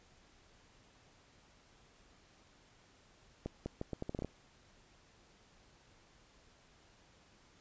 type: accelerating click train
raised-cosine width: 2 ms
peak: -25 dBFS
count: 10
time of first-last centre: 3.46-4.247 s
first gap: 200 ms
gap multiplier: 0.77
effects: pink hiss -65 dBFS RMS until 7.6 s + resampled to 16000 Hz